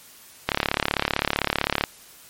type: click train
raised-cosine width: 0.3 ms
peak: -3 dBFS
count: 49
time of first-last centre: 0.49-1.838 s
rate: 35.6 Hz
effects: white hiss -48 dBFS RMS until 2.29 s + MP3 64 kbps